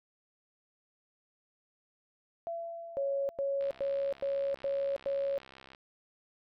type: tone with exponential decay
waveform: sine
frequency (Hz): 674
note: E5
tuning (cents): +38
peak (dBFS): -33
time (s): 2.47-4.36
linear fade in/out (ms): 0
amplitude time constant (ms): 410
type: tone bursts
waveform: sine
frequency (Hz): 554.4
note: C#5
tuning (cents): 0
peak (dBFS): -29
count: 6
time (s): 2.97-5.38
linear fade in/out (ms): 0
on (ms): 320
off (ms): 98
type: click train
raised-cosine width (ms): 0.3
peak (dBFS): -35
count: 143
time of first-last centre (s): 3.61-5.749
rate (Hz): 66.4
effects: none